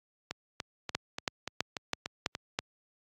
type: two click trains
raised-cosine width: 0.2 ms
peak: -17 / -11 dBFS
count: 8 / 6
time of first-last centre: 0.31-2.351 / 0.95-2.589 s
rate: 3.43 / 3.05 Hz
effects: high-pass 80 Hz 12 dB/octave + AAC 64 kbps